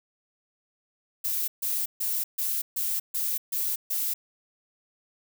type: noise bursts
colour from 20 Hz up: violet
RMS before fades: -28 dBFS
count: 8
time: 1.24-4.14 s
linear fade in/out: 10 ms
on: 240 ms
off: 140 ms
effects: none